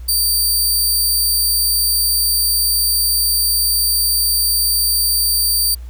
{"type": "tone", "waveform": "15% pulse", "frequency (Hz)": 4641, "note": "D8", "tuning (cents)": -21, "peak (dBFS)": -7, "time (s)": [0.08, 5.75], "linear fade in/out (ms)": 10, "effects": ["added 60 Hz sine -28 dBFS peak until 5.89 s", "pink hiss -51 dBFS RMS until 5.89 s"]}